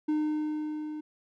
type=tone with level ramp; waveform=triangle; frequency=304.9 Hz; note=D#4; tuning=35 cents flat; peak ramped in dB=-22 to -33 dBFS; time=0.08-1.01 s; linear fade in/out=10 ms; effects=none